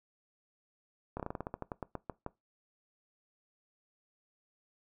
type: slowing click train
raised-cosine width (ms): 1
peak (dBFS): -23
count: 15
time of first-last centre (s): 1.17-2.264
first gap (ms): 27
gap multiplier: 1.15
effects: noise-tail reverb RT60 0.2 s tail -20 dB re dry